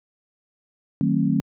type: chord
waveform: sine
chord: D# diminished seventh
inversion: none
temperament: just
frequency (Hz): 155.56 / 186.68 / 224 / 268.8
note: D#3 / F#3 / A3 / C4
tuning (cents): 0 / +16 / +31 / +47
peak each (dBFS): -23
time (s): 1.01-1.4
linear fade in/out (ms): 0
effects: high-pass 100 Hz 12 dB/octave